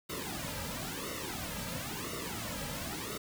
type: noise with flanger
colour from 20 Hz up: pink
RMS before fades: -39 dBFS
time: 0.09-3.18 s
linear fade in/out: 10 ms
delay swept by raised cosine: 1.2 to 2.8 ms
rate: 0.98 Hz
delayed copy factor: -0.9
effects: none